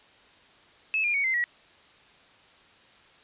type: tone with pitch steps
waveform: sine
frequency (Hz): 2597 / 2409 / 2235 / 2073 / 1923.2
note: E7 / D7 / C#7 / C7 / B6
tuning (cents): -26 / +43 / +14 / -17 / -46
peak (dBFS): -23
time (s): 0.94-1.44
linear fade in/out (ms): 0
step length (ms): 100
effects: white hiss -56 dBFS RMS until 3.23 s + resampled to 8000 Hz